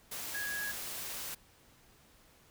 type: tone in noise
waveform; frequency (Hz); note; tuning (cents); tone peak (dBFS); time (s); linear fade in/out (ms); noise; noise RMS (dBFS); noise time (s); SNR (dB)
sine; 1661.2; G#6; 0; -36; 0.34-0.72; 10; white; -41; 0.11-1.35; +2
effects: pink hiss -63 dBFS RMS until 2.5 s

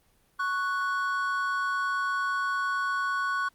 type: tone pair together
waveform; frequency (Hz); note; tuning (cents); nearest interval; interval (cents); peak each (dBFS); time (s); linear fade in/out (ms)
triangle; 1108.7 / 1479.9; C#6 / F#6; 0 / 0; perfect fourth; 500; -27; 0.39-3.49; 10
effects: pink hiss -66 dBFS RMS until 3.54 s + Opus 24 kbps

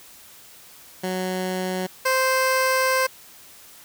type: tone pair in turn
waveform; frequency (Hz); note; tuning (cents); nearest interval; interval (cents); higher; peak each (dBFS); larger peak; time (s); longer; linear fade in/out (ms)
15% pulse; 185 / 521.6; F#3 / C5; 0 / -5; octave + tritone; 1795; second; -18 / -12; second; 1.03-1.87 / 2.05-3.07; second; 10
effects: white hiss -47 dBFS RMS until 3.84 s

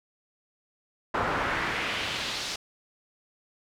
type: noise with band-pass filter sweep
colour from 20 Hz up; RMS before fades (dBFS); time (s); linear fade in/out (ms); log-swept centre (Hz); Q
brown; -30; 1.14-2.56; 5; 1100 to 5000; 1.5
effects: none

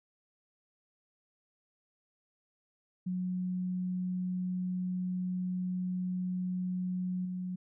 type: tone with level steps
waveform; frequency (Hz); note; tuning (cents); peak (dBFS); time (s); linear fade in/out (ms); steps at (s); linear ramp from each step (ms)
sine; 182.4; F#3; -24; -31 / -34; 3.06-7.56; 10; 7.25; 5
effects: none

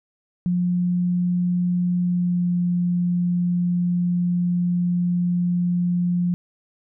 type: tone with pitch glide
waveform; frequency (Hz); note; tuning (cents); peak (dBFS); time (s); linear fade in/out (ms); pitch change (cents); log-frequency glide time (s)
sine; 177.7 to 176.27; F3 to F3; +30 to +16; -18; 0.46-6.34; 0; -14; 2.01-2.52
effects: none

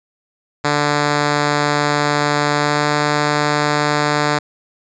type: tone with pitch glide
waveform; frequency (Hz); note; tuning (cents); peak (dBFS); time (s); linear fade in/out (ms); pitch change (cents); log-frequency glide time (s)
5% pulse; 146.83 to 148.11; D3 to D3; 0 to +15; -3; 0.64-4.39; 10; +15; 2.54-2.89
effects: resampled to 16000 Hz

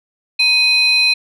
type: tone pair together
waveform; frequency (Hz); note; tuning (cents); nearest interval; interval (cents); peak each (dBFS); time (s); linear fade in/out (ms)
sine; 2500 / 4064; D#7 / B7; +8 / +49; minor sixth; 841; -11; 0.39-1.14; 10
effects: tanh soft clip ceiling -7 dBFS

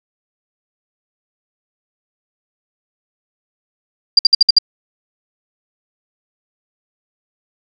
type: tone bursts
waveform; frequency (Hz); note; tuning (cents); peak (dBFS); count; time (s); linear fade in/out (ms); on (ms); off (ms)
sine; 4775; D8; +28; -3; 6; 4.17-4.586; 5; 21; 58
effects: none

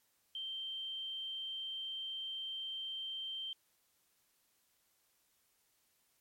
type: tone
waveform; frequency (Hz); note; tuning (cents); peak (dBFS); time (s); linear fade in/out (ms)
sine; 3136; G7; 0; -39; 0.35-3.53; 2
effects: white hiss -75 dBFS RMS until 6.2 s + MP3 64 kbps

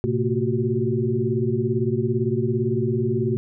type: tone cluster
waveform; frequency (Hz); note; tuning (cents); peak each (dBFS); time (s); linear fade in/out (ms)
sine; 112.6 / 130 / 226.9 / 362.4 / 380.3; A2 / C3 / A#3 / F#4 / F#4; +40 / -11 / -47 / -36 / +48; -26; 0.04-3.37; 0
effects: none

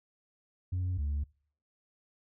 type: tone pair in turn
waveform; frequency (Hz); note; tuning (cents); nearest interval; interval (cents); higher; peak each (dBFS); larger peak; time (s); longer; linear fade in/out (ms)
sine; 91.1 / 72.38; F#2 / D2; -26 / -25; major third; 399; first; -27; neither; 0.72-0.98 / 0.98-1.24; neither; 10
effects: noise-tail reverb RT60 0.5 s tail -26 dB re dry + tanh soft clip ceiling -28 dBFS

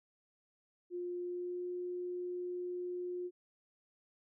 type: tone with pitch glide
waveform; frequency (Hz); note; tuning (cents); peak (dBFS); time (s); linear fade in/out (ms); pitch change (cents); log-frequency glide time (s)
sine; 354.1 to 357.4; F4 to F4; +24 to +40; -37; 0.9-3.31; 50; +16; 1.2-1.67
effects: none

